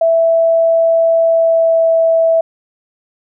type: tone with pitch glide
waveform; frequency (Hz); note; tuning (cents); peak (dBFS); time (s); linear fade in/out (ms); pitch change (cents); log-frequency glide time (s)
sine; 660 to 656.2; E5 to E5; +2 to -8; -8; 0.01-2.41; 5; -10; 1.24-1.9
effects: none